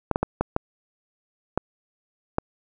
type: clicks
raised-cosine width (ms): 1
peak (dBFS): -7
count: 7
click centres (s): 0.113 / 0.159 / 0.23 / 0.41 / 0.564 / 1.576 / 2.384
effects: none